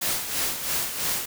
white noise with tremolo, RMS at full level -25 dBFS, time 0.01-1.26 s, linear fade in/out 10 ms, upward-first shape sine, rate 3 Hz, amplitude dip 60%, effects none

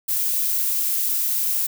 violet noise, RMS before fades -22 dBFS, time 0.08-1.67 s, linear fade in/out 10 ms, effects none

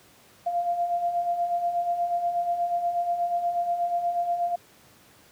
sine beating tone pair, 689 / 697.3 Hz, F5 / F5, -24 / -3 cents, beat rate 8.3 Hz, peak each -32 / -24 dBFS, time 0.46-4.56 s, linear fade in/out 10 ms, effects pink hiss -55 dBFS RMS until 5.31 s + high-pass 100 Hz 12 dB/octave

